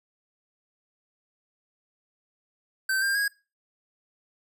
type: tone with pitch steps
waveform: square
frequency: 1548 / 1596.1 / 1645.7 Hz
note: G6 / G6 / G#6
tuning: -22 / +31 / -16 cents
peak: -24 dBFS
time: 2.89-3.28 s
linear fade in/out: 5 ms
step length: 130 ms
effects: noise-tail reverb RT60 0.3 s tail -21 dB re dry